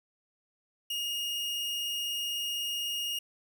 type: tone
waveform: 40% pulse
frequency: 2854 Hz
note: F7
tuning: 37 cents sharp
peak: -30 dBFS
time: 0.9-3.19 s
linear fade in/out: 5 ms
effects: none